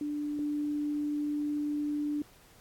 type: tone pair in turn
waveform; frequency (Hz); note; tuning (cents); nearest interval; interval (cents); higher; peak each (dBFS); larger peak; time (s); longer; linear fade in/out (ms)
sine; 294.9 / 294.9; D4 / D4; +7 / +7; unison; 0; neither; -31 / -29; second; 0.01-0.39 / 0.39-2.22; second; 2
effects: pink hiss -59 dBFS RMS until 2.6 s + AAC 64 kbps